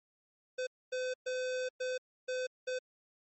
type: tone bursts at uneven times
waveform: square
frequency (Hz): 509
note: C5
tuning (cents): -48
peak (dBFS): -34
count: 6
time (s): 0.58-0.67 / 0.92-1.14 / 1.26-1.69 / 1.8-1.98 / 2.28-2.47 / 2.67-2.79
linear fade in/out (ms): 10
effects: MP3 32 kbps